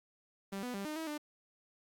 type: tone with pitch steps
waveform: sawtooth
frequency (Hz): 196.3 / 247.4 / 197.8 / 305.2 / 321.6 / 298.5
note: G3 / B3 / G3 / D#4 / E4 / D4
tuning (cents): +3 / +3 / +16 / -33 / -43 / +28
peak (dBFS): -34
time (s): 0.52-1.18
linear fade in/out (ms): 10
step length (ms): 110
effects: Opus 48 kbps